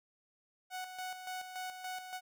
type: tone with tremolo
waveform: sawtooth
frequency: 740 Hz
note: F#5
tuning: in tune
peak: -35 dBFS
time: 0.7-2.21 s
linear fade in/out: 50 ms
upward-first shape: square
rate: 3.5 Hz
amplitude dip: 55%
effects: none